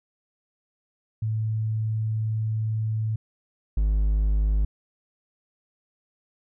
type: tone pair in turn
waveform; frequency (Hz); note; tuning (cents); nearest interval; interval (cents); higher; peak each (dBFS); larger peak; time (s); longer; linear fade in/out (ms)
sine / triangle; 109.7 / 51.77; A2 / G#1; -5 / -5; octave + minor second; 1300; first; -23 / -17; second; 1.22-3.16 / 3.77-4.65; first; 5
effects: none